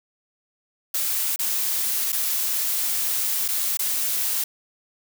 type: noise with dropouts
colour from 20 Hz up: blue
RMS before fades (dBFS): -24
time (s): 0.94-4.44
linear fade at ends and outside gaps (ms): 5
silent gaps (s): 1.361-1.39 / 2.122-2.127 / 3.48-3.485 / 3.772-3.791
effects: none